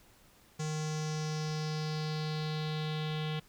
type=tone with low-pass filter sweep; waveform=square; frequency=154.4 Hz; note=D#3; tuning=13 cents flat; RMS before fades=-35 dBFS; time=0.59-3.4 s; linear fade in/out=10 ms; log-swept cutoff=6800 to 3300 Hz; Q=3.8; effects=pink hiss -62 dBFS RMS until 3.48 s